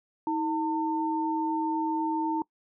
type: tone pair together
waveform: sine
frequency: 318.9 / 902 Hz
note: D#4 / A5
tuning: +43 / +43 cents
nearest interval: octave + tritone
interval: 1800 cents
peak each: -28 dBFS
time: 0.27-2.42 s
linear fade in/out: 2 ms
effects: noise-tail reverb RT60 0.1 s tail -23 dB re dry